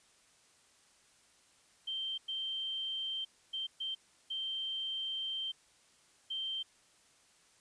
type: tone bursts at uneven times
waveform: sine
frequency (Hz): 3136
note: G7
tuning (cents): 0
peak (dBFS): -35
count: 6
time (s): 1.87-2.18 / 2.28-3.25 / 3.53-3.67 / 3.8-3.95 / 4.3-5.52 / 6.3-6.63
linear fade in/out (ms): 10
effects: white hiss -66 dBFS RMS until 7.6 s + resampled to 22050 Hz